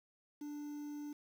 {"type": "tone with quantisation", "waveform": "triangle", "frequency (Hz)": 293.7, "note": "D4", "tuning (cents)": 0, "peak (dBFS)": -40, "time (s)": [0.41, 1.13], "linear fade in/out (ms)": 5, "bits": 10, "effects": []}